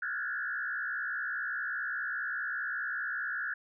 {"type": "tone with frequency modulation", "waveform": "sine", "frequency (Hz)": 1568, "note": "G6", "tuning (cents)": 0, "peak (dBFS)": -32, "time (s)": [0.02, 3.54], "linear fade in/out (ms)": 5, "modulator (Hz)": 64.9, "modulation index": 2.6, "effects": []}